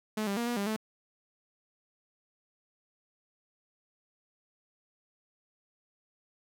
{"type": "tone with pitch steps", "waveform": "sawtooth", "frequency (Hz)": [215.3, 198.9, 236.3, 240.6, 200.4, 217.8], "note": ["A3", "G3", "A#3", "B3", "G3", "A3"], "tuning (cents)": [-37, 25, 24, -45, 38, -17], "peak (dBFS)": -26, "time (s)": [0.17, 0.764], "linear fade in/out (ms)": 5, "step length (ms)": 99, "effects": []}